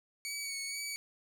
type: tone with vibrato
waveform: 15% pulse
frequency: 2247 Hz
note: C#7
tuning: 23 cents sharp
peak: -30 dBFS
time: 0.25-0.96 s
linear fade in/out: 0 ms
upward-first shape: sine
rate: 2.1 Hz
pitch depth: 28 cents each way
effects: none